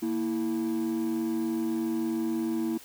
triangle tone pair together, 231.1 / 327.8 Hz, A#3 / E4, -15 / -10 cents, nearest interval tritone, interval 605 cents, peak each -27 / -25 dBFS, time 0.02-2.78 s, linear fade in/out 10 ms, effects tanh soft clip ceiling -22 dBFS + white hiss -50 dBFS RMS until 2.84 s

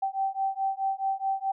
sine beating tone pair, 774 / 778.7 Hz, G5 / G5, -22 / -12 cents, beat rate 4.7 Hz, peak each -29 / -29 dBFS, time 0.02-1.52 s, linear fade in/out 10 ms, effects none

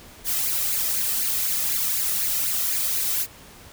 blue noise with flanger, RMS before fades -24 dBFS, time 0.24-3.27 s, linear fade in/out 50 ms, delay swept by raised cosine 0.43 to 1.63 ms, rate 4 Hz, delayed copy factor +0.65, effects pink hiss -46 dBFS RMS until 3.72 s

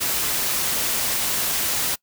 white noise, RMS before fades -23 dBFS, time 0-1.96 s, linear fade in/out 20 ms, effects noise-tail reverb RT60 0.1 s tail -24 dB re dry

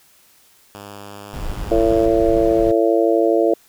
5% pulse tone with pitch glide, 101.6 to 102.48 Hz, G#2 to G#2, -38 to -23 cents, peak -23 dBFS, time 0.75-2.06 s, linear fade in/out 0 ms, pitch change +15 cents, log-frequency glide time 1.22-1.33 s
brown noise, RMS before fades -26 dBFS, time 1.33-2.72 s, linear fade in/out 10 ms
harmonic tone, 112.4 Hz, A2, 37 cents sharp, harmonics 3 / 4 / 5 / 6, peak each -17 / -18 / -19 / -20 dBFS, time 1.71-3.54 s, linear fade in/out 5 ms
effects white hiss -53 dBFS RMS until 3.68 s

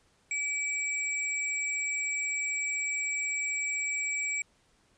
sine tone pair together, 2309 / 7642 Hz, D7 / A#8, -30 / +42 cents, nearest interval octave + major sixth, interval 2072 cents, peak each -30 / -35 dBFS, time 0.31-4.42 s, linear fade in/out 2 ms, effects pink hiss -67 dBFS RMS until 4.97 s + resampled to 22050 Hz

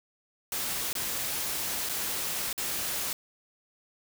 white noise with dropouts, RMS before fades -32 dBFS, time 0.52-3.13 s, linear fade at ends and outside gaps 2 ms, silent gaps 0.93-0.952 / 1.89-1.894 / 2.529-2.578 s, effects none

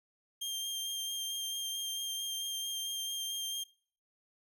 sawtooth tone with vibrato, 3190 Hz, G7, 30 cents sharp, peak -32 dBFS, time 0.41-3.64 s, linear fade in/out 10 ms, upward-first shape sine, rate 4.5 Hz, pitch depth 13 cents each way, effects noise-tail reverb RT60 0.5 s tail -23 dB re dry

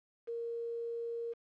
sine tone with quantisation, 466.2 Hz, A#4, in tune, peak -36 dBFS, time 0.27-1.34 s, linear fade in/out 20 ms, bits 9, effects low-pass 2000 Hz 12 dB/octave

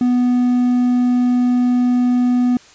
triangle tone, 246.9 Hz, B3, in tune, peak -10 dBFS, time 0.01-2.57 s, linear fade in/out 2 ms, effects white hiss -45 dBFS RMS until 2.74 s + resampled to 16000 Hz

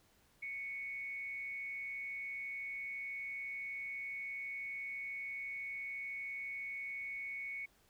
sine tone with frequency modulation, 2217 Hz, C#7, in tune, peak -40 dBFS, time 0.42-7.66 s, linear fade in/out 10 ms, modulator 200 Hz, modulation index 0.29, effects pink hiss -70 dBFS RMS until 7.89 s

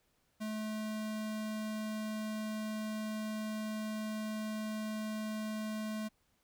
square tone, 215.8 Hz, A3, 33 cents flat, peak -37 dBFS, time 0.4-6.09 s, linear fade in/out 20 ms, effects pink hiss -75 dBFS RMS until 6.43 s

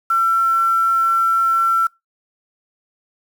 sine tone with quantisation, 1349 Hz, E6, 40 cents sharp, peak -13 dBFS, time 0.1-1.87 s, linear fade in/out 5 ms, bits 6, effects noise-tail reverb RT60 0.2 s tail -24 dB re dry

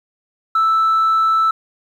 sine tone, 1318.5 Hz, E6, in tune, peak -10 dBFS, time 0.55-1.51 s, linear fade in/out 5 ms, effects tanh soft clip ceiling -10 dBFS + 8-bit

